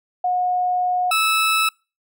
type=tone pair in turn; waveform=sine / 20% pulse; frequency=725 / 1307.6 Hz; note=F#5 / E6; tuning=-35 / -14 cents; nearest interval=minor seventh; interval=1021 cents; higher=second; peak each=-17 / -11 dBFS; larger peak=second; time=0.24-1.11 / 1.11-1.69 s; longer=first; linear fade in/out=5 ms; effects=noise-tail reverb RT60 0.3 s tail -26 dB re dry